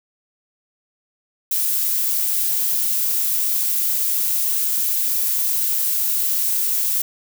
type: noise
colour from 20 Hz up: violet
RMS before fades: -20 dBFS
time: 1.51-7.02 s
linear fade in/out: 5 ms
effects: none